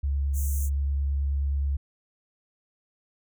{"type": "tone with vibrato", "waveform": "sine", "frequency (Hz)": 69.9, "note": "C#2", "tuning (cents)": 15, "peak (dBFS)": -23, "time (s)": [0.03, 1.77], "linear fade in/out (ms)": 10, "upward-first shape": "triangle", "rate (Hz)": 9.4, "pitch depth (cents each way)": 14}
{"type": "high-pass noise", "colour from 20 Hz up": "pink", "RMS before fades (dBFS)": -38, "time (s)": [0.33, 0.7], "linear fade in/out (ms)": 50, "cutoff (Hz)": 6200, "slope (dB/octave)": 96}
{"effects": []}